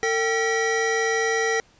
square tone cluster, 451 / 778 / 1926 Hz, A4 / G5 / B6, +43 / -13 / -44 cents, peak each -24 / -30 / -25 dBFS, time 0.03-1.6 s, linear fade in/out 0 ms, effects pink hiss -57 dBFS RMS until 1.79 s + resampled to 16000 Hz

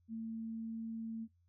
sine tone with vibrato, 224.9 Hz, A3, 38 cents sharp, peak -39 dBFS, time 0.08-1.28 s, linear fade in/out 50 ms, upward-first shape sine, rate 20 Hz, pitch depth 9 cents each way, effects noise-tail reverb RT60 0.1 s tail -18 dB re dry + added 87 Hz sine -69 dBFS peak until 1.48 s

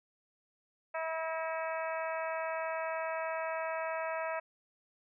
harmonic tone with a mistuned harmonic, 323.2 Hz, E4, 34 cents flat, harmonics 2 / 3 / 4 / 5 / 6 / 7 / 8, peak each -36 / -40 / -42 / -44 / -46 / -47 / -48 dBFS, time 0.94-4.4 s, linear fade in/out 10 ms, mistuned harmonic 6, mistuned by -34 cents, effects none

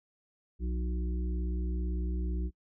harmonic tone with a mistuned harmonic, 61.1 Hz, B1, 18 cents flat, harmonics 1 / 3 / 5 / 6, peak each -30 / -40 / -44 / -46 dBFS, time 0.59-2.51 s, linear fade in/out 50 ms, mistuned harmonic 5, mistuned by +18 cents, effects noise-tail reverb RT60 0.1 s tail -25 dB re dry

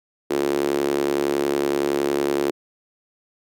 sawtooth tone with high-pass filter, 70.8 Hz, C#2, 37 cents sharp, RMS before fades -22 dBFS, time 0.3-2.51 s, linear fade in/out 10 ms, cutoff 360 Hz, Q 4.4, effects none

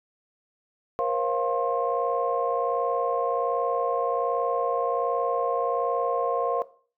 sine tone cluster, 475.7 / 537 / 698 / 1065 Hz, A#4 / C5 / F5 / C6, +35 / +45 / -1 / +30 cents, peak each -28 dBFS, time 0.99-6.62 s, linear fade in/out 0 ms, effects noise-tail reverb RT60 0.4 s tail -17 dB re dry + tanh soft clip ceiling -12 dBFS

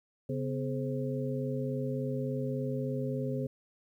sine tone cluster, 135.6 / 252.3 / 423.5 / 527 Hz, C#3 / B3 / G#4 / C5, -38 / +37 / +34 / +12 cents, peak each -34 / -36 / -38 / -38 dBFS, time 0.29-3.47 s, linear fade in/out 5 ms, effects 11-bit

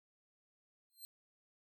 10% pulse tone with exponential growth, 4162 Hz, C8, 10 cents flat, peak -38 dBFS, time 0.9-1.05 s, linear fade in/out 0 ms, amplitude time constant 32 ms, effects none

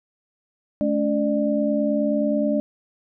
sine tone cluster, 215.6 / 285.1 / 596 Hz, A3 / C#4 / D5, -35 / +49 / +25 cents, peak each -23 dBFS, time 0.81-2.6 s, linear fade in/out 0 ms, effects none

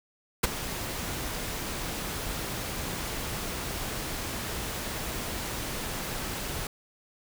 pink noise with ADSR envelope, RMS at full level -20 dBFS, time 0.43-6.67 s, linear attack 10 ms, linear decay 19 ms, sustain -14 dB, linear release 3 ms, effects none

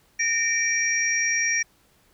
sine tone cluster, 1835 / 2330 / 5700 Hz, A#6 / D7 / F8, -28 / -14 / +34 cents, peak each -25 dBFS, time 0.19-1.63 s, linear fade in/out 10 ms, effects pink hiss -61 dBFS RMS until 2.13 s

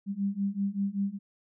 sine beating tone pair, 196 / 201.2 Hz, G3 / G3, 0 / +45 cents, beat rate 5.2 Hz, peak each -31 / -30 dBFS, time 0.06-1.19 s, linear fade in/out 50 ms, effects none

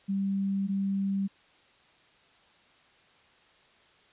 sine tone pair in turn, 196 / 196 Hz, G3 / G3, 0 / 0 cents, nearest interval unison, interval 0 cents, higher neither, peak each -26 dBFS, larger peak neither, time 0.08-0.68 / 0.68-1.28 s, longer neither, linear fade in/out 20 ms, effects white hiss -61 dBFS RMS until 4.12 s + resampled to 8000 Hz

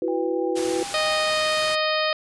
sine chord, E suspended second, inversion none, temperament equal with one note detuned, 332.5 / 370 / 493.9 Hz, E4 / F#4 / B4, +15 / 0 / 0 cents, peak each -26 dBFS, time 0.02-0.83 s, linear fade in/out 2 ms
sine tone with tremolo, 800 Hz, G5, 35 cents sharp, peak -31 dBFS, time 0.08-1.3 s, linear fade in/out 0 ms, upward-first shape triangle, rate 3.2 Hz, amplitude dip 55%
white low-pass noise, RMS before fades -34 dBFS, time 0.55-1.76 s, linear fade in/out 20 ms, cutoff 8900 Hz, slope 12 dB/octave
harmonic tone, 620 Hz, D#5, 6 cents flat, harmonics 1 / 2 / 3 / 4 / 5 / 6 / 7 / 8, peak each -24 / -27 / -29 / -30 / -31 / -32 / -32 / -33 dBFS, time 0.94-2.13 s, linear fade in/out 2 ms
effects resampled to 24000 Hz

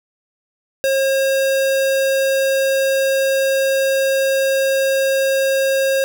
square tone, 539 Hz, C#5, 49 cents flat, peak -15 dBFS, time 0.84-6.04 s, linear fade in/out 0 ms, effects none

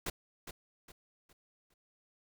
pink noise with echo, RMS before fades -36 dBFS, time 0.06-0.1 s, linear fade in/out 5 ms, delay 410 ms, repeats 4, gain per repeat -9 dB, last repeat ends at 1.74 s, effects none

